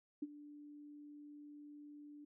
sine tone with ADSR envelope, 293.7 Hz, D4, in tune, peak -36 dBFS, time 0.22-2.25 s, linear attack 7 ms, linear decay 34 ms, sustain -16 dB, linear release 8 ms, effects none

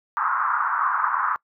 white band-pass noise, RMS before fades -23 dBFS, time 0.17-1.36 s, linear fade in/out 0 ms, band 980 to 1400 Hz, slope 48 dB/octave, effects noise-tail reverb RT60 0.1 s tail -23 dB re dry

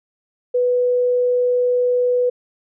sine tone, 493.9 Hz, B4, in tune, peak -14 dBFS, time 0.54-2.3 s, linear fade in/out 10 ms, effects none

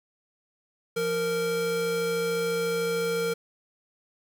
square tone pair together, 172.24 / 462.9 Hz, F3 / A#4, -24 / -12 cents, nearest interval octave + perfect fourth, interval 1712 cents, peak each -36 / -26 dBFS, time 0.96-3.34 s, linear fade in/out 10 ms, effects 9-bit

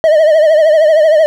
triangle tone with vibrato, 624 Hz, D#5, 5 cents sharp, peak -3 dBFS, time 0.04-1.26 s, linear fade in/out 0 ms, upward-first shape triangle, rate 13 Hz, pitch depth 100 cents each way, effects none

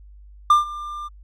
triangle tone with ADSR envelope, 1194 Hz, D6, 28 cents sharp, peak -7 dBFS, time 0.5-1.09 s, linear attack 4 ms, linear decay 140 ms, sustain -20 dB, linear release 25 ms, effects added 50 Hz sine -42 dBFS peak until 1.23 s

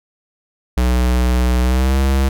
square tone with pitch glide, 61.9 to 67.11 Hz, B1 to C2, +5 to +45 cents, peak -13 dBFS, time 0.77-2.29 s, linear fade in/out 5 ms, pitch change +140 cents, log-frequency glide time 1.62-1.98 s, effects none

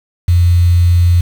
sine tone with quantisation, 87.31 Hz, F2, in tune, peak -6 dBFS, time 0.28-1.21 s, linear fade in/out 5 ms, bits 5, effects none

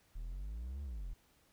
triangle exponential two-way sweep, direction up then down, 37.25 to 73.2 to 37.25 Hz, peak -38 dBFS, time 0.15-1.14 s, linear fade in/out 10 ms, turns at 0.83 s, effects pink hiss -70 dBFS RMS until 1.52 s

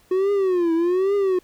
triangle tone with vibrato, 364.5 Hz, F#4, 26 cents flat, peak -15 dBFS, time 0.11-1.39 s, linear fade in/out 5 ms, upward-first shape triangle, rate 1.2 Hz, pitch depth 200 cents each way, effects pink hiss -57 dBFS RMS until 1.43 s

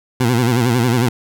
20% pulse tone with vibrato, 121 Hz, B2, 35 cents flat, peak -8 dBFS, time 0.2-1.09 s, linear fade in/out 5 ms, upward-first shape sine, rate 11 Hz, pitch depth 110 cents each way, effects none

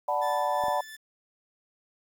sine chord, B minor seventh, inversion first, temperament equal, 587.3 / 740 / 880 / 987.8 Hz, D5 / F#5 / A5 / B5, 0 / 0 / 0 / 0 cents, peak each -30 dBFS, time 0.08-0.81 s, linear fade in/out 5 ms
sawtooth tone with tremolo, 1752 Hz, A6, 8 cents flat, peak -34 dBFS, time 0.21-0.97 s, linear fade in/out 20 ms, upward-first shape triangle, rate 2.7 Hz, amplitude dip 55%
clicks, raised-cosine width 2 ms, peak -30 dBFS, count 2, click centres 0.638 / 0.683 s
effects 9-bit

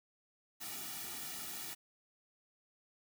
white noise with comb filter, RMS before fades -44 dBFS, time 0.6-1.75 s, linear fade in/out 20 ms, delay 1.9 ms, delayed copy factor -1, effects none

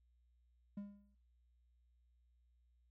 triangle tone with exponential decay, 202.5 Hz, G#3, 43 cents flat, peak -39 dBFS, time 0.77-1.15 s, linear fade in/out 5 ms, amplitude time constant 82 ms, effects noise-tail reverb RT60 0.5 s tail -25 dB re dry + added 60 Hz sine -70 dBFS peak until 2.9 s

